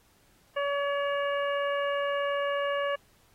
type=harmonic tone; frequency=567 Hz; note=C#5; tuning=39 cents sharp; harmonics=1 / 2 / 3 / 4 / 5; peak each=-28 / -33 / -35 / -43 / -40 dBFS; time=0.56-2.96 s; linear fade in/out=10 ms; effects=pink hiss -64 dBFS RMS until 3.34 s + AAC 48 kbps